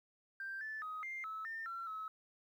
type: tone with pitch steps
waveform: sine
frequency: 1576 / 1750 / 1258 / 2103 / 1300 / 1806 / 1357 / 1290 Hz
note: G6 / A6 / D#6 / C7 / E6 / A6 / E6 / E6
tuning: +9 / -10 / +19 / +8 / -24 / +45 / +50 / -38 cents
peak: -40 dBFS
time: 0.4-2.08 s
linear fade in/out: 2 ms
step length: 210 ms
effects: tanh soft clip ceiling -36 dBFS + 12-bit